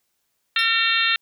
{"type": "harmonic tone", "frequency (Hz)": 454.6, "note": "A#4", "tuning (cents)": -43, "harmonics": [3, 4, 5, 6, 7, 8, 9], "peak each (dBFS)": [-26, -23, -28, -23, -29, -23, -28], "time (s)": [0.56, 1.16], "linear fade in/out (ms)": 2}
{"type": "tone with exponential decay", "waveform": "sawtooth", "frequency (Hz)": 5340, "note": "E8", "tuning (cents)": 22, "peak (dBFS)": -27, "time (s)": [0.59, 0.72], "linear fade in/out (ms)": 0, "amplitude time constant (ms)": 27}
{"effects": ["white hiss -72 dBFS RMS until 1.21 s"]}